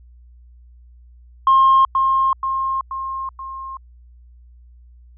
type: tone with echo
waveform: sine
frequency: 1067 Hz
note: C6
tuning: 34 cents sharp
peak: -8 dBFS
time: 1.47-1.85 s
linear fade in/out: 2 ms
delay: 480 ms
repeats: 4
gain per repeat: -5 dB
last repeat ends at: 3.77 s
effects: tanh soft clip ceiling -6 dBFS + added 60 Hz sine -43 dBFS peak until 5.17 s